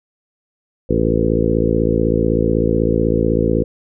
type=harmonic tone with a mistuned harmonic; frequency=56 Hz; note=A1; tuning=31 cents sharp; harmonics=1 / 2 / 3 / 4 / 5 / 6 / 7 / 8 / 9; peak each=-22 / -22 / -22 / -22 / -22 / -22 / -22 / -22 / -22 dBFS; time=0.89-3.64 s; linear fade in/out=10 ms; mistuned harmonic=9; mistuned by=-25 cents; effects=none